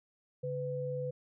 sine tone pair together, 140.94 / 501 Hz, C#3 / B4, +29 / +25 cents, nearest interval octave + minor seventh, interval 2196 cents, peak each -38 / -35 dBFS, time 0.43-1.11 s, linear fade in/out 10 ms, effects none

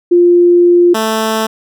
sine / 10% pulse tone pair in turn, 349.9 / 220.4 Hz, F4 / A3, +3 / +3 cents, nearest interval minor sixth, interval 800 cents, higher first, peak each -4 dBFS, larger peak neither, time 0.11-0.94 / 0.94-1.47 s, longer first, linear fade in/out 10 ms, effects none

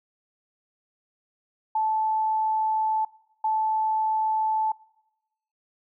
sine tone pair in turn, 873 / 873 Hz, A5 / A5, -14 / -14 cents, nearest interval unison, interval 0 cents, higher neither, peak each -21 dBFS, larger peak neither, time 1.75-3.05 / 3.44-4.72 s, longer first, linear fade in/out 5 ms, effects noise-tail reverb RT60 1.0 s tail -23 dB re dry

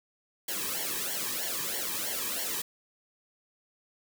white noise with flanger, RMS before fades -33 dBFS, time 0.48-2.62 s, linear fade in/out 5 ms, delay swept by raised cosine 0.79 to 1.45 ms, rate 3.1 Hz, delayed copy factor -0.8, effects none

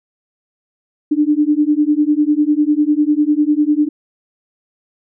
sine beating tone pair, 293.7 / 303.7 Hz, D4 / D#4, 0 / -42 cents, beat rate 10 Hz, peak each -14 dBFS, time 1.11-3.89 s, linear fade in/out 10 ms, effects none

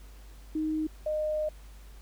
sine tone pair in turn, 311.3 / 613.1 Hz, D#4 / D#5, +1 / -26 cents, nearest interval octave, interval 1173 cents, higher second, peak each -27 dBFS, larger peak neither, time 0.55-0.87 / 1.06-1.49 s, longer second, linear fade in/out 5 ms, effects added 50 Hz sine -46 dBFS peak until 2.01 s + pink hiss -58 dBFS RMS until 2.01 s

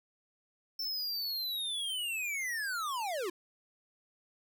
square linear sweep, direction down, 5380 to 327.7 Hz, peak -34 dBFS, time 0.79-3.3 s, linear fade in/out 5 ms, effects none

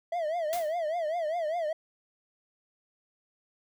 triangle tone with vibrato, 652 Hz, E5, 19 cents flat, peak -26 dBFS, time 0.12-1.73 s, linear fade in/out 5 ms, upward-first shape triangle, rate 5 Hz, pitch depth 170 cents each way
white noise with exponential decay, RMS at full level -35 dBFS, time 0.53-0.78 s, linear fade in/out 0 ms, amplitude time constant 54 ms
effects none

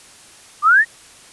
sine exponential sweep, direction up, 1160 to 1914 Hz, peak -8 dBFS, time 0.62-0.85 s, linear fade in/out 50 ms, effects white hiss -44 dBFS RMS until 1.32 s + resampled to 24000 Hz

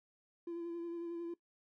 triangle tone with vibrato, 340 Hz, F4, 46 cents flat, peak -36 dBFS, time 0.47-1.34 s, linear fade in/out 5 ms, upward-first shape sine, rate 11 Hz, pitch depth 23 cents each way, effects noise-tail reverb RT60 0.1 s tail -21 dB re dry + tanh soft clip ceiling -35 dBFS

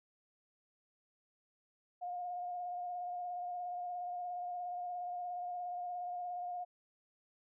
sine tone with vibrato, 713 Hz, F5, 36 cents sharp, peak -38 dBFS, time 2.01-6.65 s, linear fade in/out 20 ms, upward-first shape square, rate 17 Hz, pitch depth 17 cents each way, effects none

